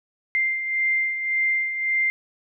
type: beating tone pair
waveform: sine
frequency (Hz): 2093 / 2094.8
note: C7 / C7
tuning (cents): 0 / +1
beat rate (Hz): 1.8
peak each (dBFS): -29 / -21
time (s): 0.35-2.1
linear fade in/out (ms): 0
effects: none